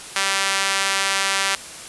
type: tone with high-pass filter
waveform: sawtooth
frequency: 194.9 Hz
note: G3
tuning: 10 cents flat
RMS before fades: -21 dBFS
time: 0.16-1.55 s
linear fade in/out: 2 ms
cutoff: 1500 Hz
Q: 0.76
effects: white hiss -36 dBFS RMS until 1.88 s + resampled to 24000 Hz